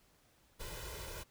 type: noise with comb filter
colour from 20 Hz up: pink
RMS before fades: -45 dBFS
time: 0.59-1.24 s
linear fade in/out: 20 ms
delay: 2 ms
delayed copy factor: +0.85
effects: pink hiss -69 dBFS RMS until 1.3 s